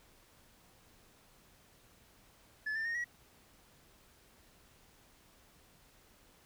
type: tone with pitch steps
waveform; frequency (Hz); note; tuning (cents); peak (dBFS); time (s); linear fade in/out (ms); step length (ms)
sine; 1724 / 1786.9 / 1852 / 1919.5; A6 / A6 / A#6 / B6; -36 / +26 / -12 / -50; -31; 2.66-3.044; 10; 96
effects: tanh soft clip ceiling -33 dBFS + pink hiss -64 dBFS RMS until 6.45 s